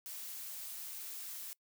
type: noise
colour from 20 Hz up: blue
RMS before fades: -45 dBFS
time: 0.06-1.53 s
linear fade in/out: 0 ms
effects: noise-tail reverb RT60 0.1 s tail -23 dB re dry